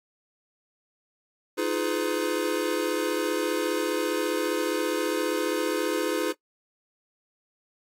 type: chord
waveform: square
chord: F half-diminished seventh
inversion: third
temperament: just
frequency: 314.3 / 349.2 / 419.1 / 502.9 Hz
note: Eb4 / F4 / Ab4 / Cb5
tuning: +18 / 0 / +16 / +31 cents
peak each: -31 dBFS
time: 1.57-6.33 s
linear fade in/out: 20 ms
effects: noise-tail reverb RT60 0.1 s tail -20 dB re dry + AAC 48 kbps